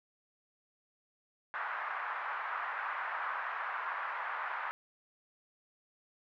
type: band-pass noise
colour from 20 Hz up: pink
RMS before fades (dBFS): -38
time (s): 1.54-4.71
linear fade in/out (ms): 0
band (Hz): 950 to 1700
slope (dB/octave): 24
effects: none